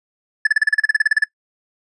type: tone bursts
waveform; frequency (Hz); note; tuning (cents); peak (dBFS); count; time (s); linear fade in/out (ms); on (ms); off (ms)
triangle; 1729; A6; -31; -7; 15; 0.45-1.24; 5; 20; 35
effects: noise-tail reverb RT60 0.1 s tail -22 dB re dry + resampled to 24000 Hz